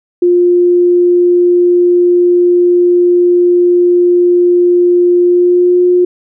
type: tone with pitch glide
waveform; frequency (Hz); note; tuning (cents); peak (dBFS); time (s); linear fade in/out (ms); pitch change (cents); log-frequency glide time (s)
sine; 353 to 357.9; F4 to F4; +19 to +42; -5; 0.22-6.05; 5; +23; 5.23-5.84
effects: none